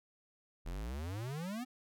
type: exponential sweep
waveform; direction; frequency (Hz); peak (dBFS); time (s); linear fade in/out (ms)
square; up; 39.03 to 261.6; -39; 0.65-1.65; 20
effects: none